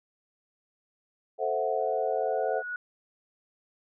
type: chord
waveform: sine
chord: F# half-diminished seventh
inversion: first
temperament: equal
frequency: 440 / 523.3 / 659.3 / 740 Hz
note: A4 / C5 / E5 / F#5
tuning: 0 / 0 / 0 / 0 cents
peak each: -31 dBFS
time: 1.38-2.63 s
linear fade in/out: 50 ms
type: tone with exponential growth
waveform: sine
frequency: 1462 Hz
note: F#6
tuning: 21 cents flat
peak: -30 dBFS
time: 1.79-2.76 s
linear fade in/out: 2 ms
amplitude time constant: 210 ms
effects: none